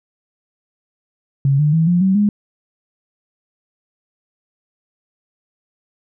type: tone with pitch steps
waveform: sine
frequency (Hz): 137.9 / 149.51 / 162.11 / 175.76 / 190.57 / 206.6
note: C#3 / D3 / E3 / F3 / G3 / G#3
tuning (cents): -9 / +31 / -29 / +11 / -49 / -9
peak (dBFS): -11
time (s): 1.45-2.29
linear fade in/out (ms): 2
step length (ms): 140
effects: none